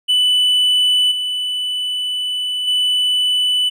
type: tone with level steps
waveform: triangle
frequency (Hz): 2986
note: F#7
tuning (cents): +15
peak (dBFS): -10 / -17 / -12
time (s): 0.08-3.7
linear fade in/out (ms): 20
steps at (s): 1.11 / 2.67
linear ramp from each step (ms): 10
effects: none